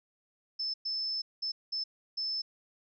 sine tone bursts at uneven times, 5260 Hz, E8, 5 cents flat, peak -31 dBFS, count 5, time 0.59-0.74 / 0.85-1.22 / 1.42-1.52 / 1.72-1.84 / 2.17-2.42 s, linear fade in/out 10 ms, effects none

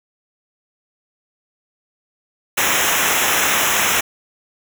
pink noise with comb filter, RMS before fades -17 dBFS, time 2.57-4.01 s, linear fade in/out 10 ms, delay 0.22 ms, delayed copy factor -1, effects none

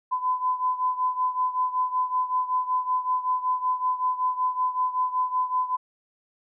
sine beating tone pair, 1009 / 1014.3 Hz, B5 / B5, +37 / +46 cents, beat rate 5.3 Hz, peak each -24 / -28 dBFS, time 0.11-5.77 s, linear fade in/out 20 ms, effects none

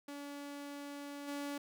sawtooth tone with level steps, 285.6 Hz, D4, 48 cents flat, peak -40 / -35 dBFS, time 0.08-1.58 s, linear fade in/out 5 ms, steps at 1.27 s, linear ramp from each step 20 ms, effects none

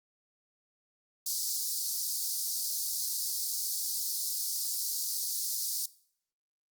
pink high-pass noise, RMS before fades -33 dBFS, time 1.26-5.86 s, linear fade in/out 5 ms, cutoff 4500 Hz, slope 48 dB/octave, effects noise-tail reverb RT60 0.6 s tail -19 dB re dry + Opus 48 kbps

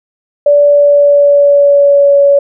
sine tone with pitch glide, 579 to 564.5 Hz, D5 to C#5, -25 to +31 cents, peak -3 dBFS, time 0.46-2.39 s, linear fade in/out 5 ms, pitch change -44 cents, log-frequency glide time 0.62-2.18 s, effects none

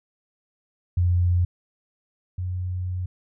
sine tone pair in turn, 88.5 / 90.94 Hz, F2 / F#2, +23 / -29 cents, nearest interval unison, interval 48 cents, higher second, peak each -17 / -25 dBFS, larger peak first, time 0.97-1.45 / 2.38-3.06 s, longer second, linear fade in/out 5 ms, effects none

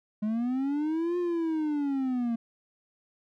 triangle linear two-way sweep, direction up then down, 207.7 to 356.3 to 227.9 Hz, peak -24 dBFS, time 0.22-2.36 s, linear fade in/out 10 ms, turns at 1.18 s, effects none

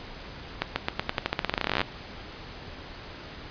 accelerating click train, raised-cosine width 0.3 ms, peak -8 dBFS, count 25, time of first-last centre 0.62-1.815 s, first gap 140 ms, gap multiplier 0.89, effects pink hiss -42 dBFS RMS until 3.5 s + resampled to 11025 Hz

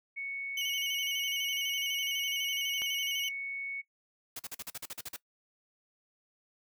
sine tone, 2217 Hz, C#7, in tune, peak -35 dBFS, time 0.16-3.82 s, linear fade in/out 20 ms
35% pulse tone with vibrato, 2960 Hz, F#7, in tune, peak -30 dBFS, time 0.57-3.29 s, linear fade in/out 5 ms, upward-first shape square, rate 12 Hz, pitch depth 49 cents each way
click, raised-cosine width 0.3 ms, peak -26 dBFS, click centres 2.819 s
white noise bursts, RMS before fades -40 dBFS, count 11, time 4.36-5.164 s, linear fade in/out 5 ms, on 34 ms, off 43 ms
effects noise-tail reverb RT60 0.1 s tail -20 dB re dry

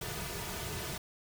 pink noise with comb filter, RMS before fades -39 dBFS, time 0.01-0.98 s, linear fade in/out 5 ms, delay 3.7 ms, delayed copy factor -0.7, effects none

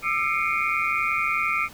sine tone cluster, 1203 / 1334 / 2129 / 2272 / 2446 Hz, D6 / E6 / C7 / C#7 / D#7, +41 / +20 / +30 / +42 / -30 cents, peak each -28 dBFS, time 0.02-1.69 s, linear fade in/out 50 ms, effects pink hiss -46 dBFS RMS until 1.73 s

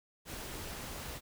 pink noise, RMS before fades -43 dBFS, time 0.25-1.21 s, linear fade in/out 50 ms, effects none

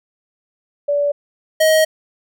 sine / square tone pair in turn, 577 / 630.4 Hz, D5 / D#5, -31 / +23 cents, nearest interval major second, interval 154 cents, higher second, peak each -14 / -11 dBFS, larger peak second, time 0.88-1.12 / 1.6-1.85 s, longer second, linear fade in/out 10 ms, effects none

